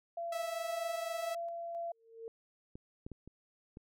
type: tone with tremolo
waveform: sine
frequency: 680 Hz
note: F5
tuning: 46 cents flat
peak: -36 dBFS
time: 0.17-1.92 s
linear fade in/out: 5 ms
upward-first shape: square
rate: 1.9 Hz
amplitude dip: 25%
type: tone with vibrato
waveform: sawtooth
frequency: 656 Hz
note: E5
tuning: 9 cents flat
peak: -35 dBFS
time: 0.32-1.35 s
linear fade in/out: 5 ms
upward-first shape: sine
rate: 17 Hz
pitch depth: 9 cents each way
type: tone with exponential growth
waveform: sine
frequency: 454.3 Hz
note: A#4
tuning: 45 cents flat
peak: -39 dBFS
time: 1.88-2.28 s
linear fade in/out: 1 ms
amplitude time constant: 85 ms
type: clicks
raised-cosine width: 3 ms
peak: -34 / -30 / -32 / -37 / -35 dBFS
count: 5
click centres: 2.755 / 3.065 / 3.117 / 3.276 / 3.771 s
effects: none